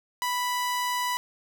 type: tone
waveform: sawtooth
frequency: 987.8 Hz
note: B5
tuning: in tune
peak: -22 dBFS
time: 0.22-1.17 s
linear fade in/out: 0 ms
effects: none